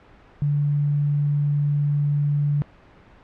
sine tone, 145.3 Hz, D3, 18 cents flat, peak -18 dBFS, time 0.42-2.62 s, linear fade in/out 0 ms, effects pink hiss -50 dBFS RMS until 3.23 s + low-pass 2000 Hz 12 dB/octave

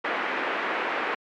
white band-pass noise, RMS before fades -28 dBFS, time 0.04-1.15 s, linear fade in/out 10 ms, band 270 to 2200 Hz, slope 24 dB/octave, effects MP3 96 kbps

